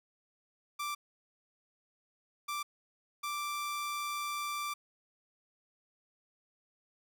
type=tone bursts at uneven times; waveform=sawtooth; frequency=1174.7 Hz; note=D6; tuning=in tune; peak=-31 dBFS; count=3; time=0.79-0.95 / 2.48-2.63 / 3.23-4.74 s; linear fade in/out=10 ms; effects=11-bit